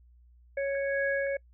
harmonic tone, 554.4 Hz, C#5, in tune, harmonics 1 / 3 / 4, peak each -28 / -38 / -40 dBFS, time 0.57-1.37 s, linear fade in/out 5 ms
sine tone, 1661.2 Hz, G#6, in tune, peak -32 dBFS, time 0.75-1.27 s, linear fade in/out 2 ms
effects noise-tail reverb RT60 0.1 s tail -26 dB re dry + added 60 Hz sine -55 dBFS peak until 1.53 s

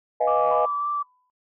sine chord, F half-diminished seventh, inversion second, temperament equal, 493.9 / 622.3 / 698.5 / 830.6 Hz, Cb5 / Eb5 / F5 / Ab5, 0 / 0 / 0 / 0 cents, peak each -24 / -22 / -25 / -24 dBFS, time 0.2-0.66 s, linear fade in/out 10 ms
sine tone with vibrato, 1164 Hz, D6, 16 cents flat, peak -23 dBFS, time 0.27-1.03 s, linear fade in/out 10 ms, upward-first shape triangle, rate 3.6 Hz, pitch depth 17 cents each way
sine tone with exponential decay, 1000 Hz, B5, 21 cents sharp, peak -30 dBFS, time 0.51-1.3 s, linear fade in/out 0 ms, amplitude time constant 170 ms
effects noise-tail reverb RT60 0.1 s tail -21 dB re dry + tanh soft clip ceiling -10 dBFS

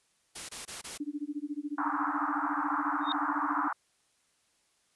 white noise bursts, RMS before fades -40 dBFS, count 4, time 0.35-0.979 s, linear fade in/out 10 ms, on 140 ms, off 23 ms
sine tone with tremolo, 293.5 Hz, D4, 1 cent flat, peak -30 dBFS, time 1-3.68 s, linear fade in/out 5 ms, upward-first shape sine, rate 14 Hz, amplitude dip 100%
white band-pass noise, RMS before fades -32 dBFS, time 1.78-3.73 s, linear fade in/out 5 ms, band 820 to 1400 Hz, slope 48 dB/octave
sine tone with exponential growth, 3685 Hz, A#7, 21 cents flat, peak -26 dBFS, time 3.01-3.12 s, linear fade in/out 1 ms, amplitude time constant 22 ms
effects white hiss -71 dBFS RMS until 4.95 s + resampled to 24000 Hz

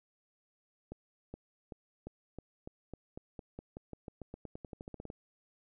accelerating click train, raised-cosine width 2 ms, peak -30 dBFS, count 25, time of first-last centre 0.92-5.101 s, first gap 420 ms, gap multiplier 0.91, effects none

